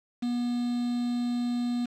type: tone with quantisation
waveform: triangle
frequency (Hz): 242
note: B3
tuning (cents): -35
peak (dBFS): -24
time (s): 0.22-1.86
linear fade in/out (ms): 10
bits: 7
effects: low-pass 6000 Hz 12 dB/octave